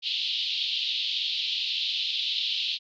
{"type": "band-pass noise", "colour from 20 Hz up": "white", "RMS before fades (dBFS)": -29, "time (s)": [0.02, 2.79], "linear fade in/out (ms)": 50, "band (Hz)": [2900, 4100], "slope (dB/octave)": 48, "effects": []}